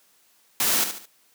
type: noise with echo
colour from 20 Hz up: white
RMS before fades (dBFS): -22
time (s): 0.6-0.84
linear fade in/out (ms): 2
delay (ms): 72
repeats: 3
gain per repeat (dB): -8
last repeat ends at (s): 1.056
effects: white hiss -61 dBFS RMS until 1.34 s + high-pass 150 Hz 12 dB/octave